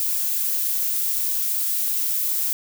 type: noise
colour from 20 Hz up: violet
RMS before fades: -23 dBFS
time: 0-2.53 s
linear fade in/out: 0 ms
effects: none